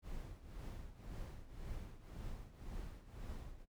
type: noise with tremolo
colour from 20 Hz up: brown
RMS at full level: -45 dBFS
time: 0.02-3.66 s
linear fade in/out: 50 ms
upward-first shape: triangle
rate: 1.9 Hz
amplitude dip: 80%
effects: noise-tail reverb RT60 0.1 s tail -22 dB re dry